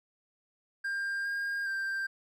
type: tone with pitch steps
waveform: triangle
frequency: 1598 / 1615 / 1578 Hz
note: G6 / G#6 / G6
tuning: +33 / -49 / +11 cents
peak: -29 dBFS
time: 0.84-2.07 s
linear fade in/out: 10 ms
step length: 410 ms
effects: none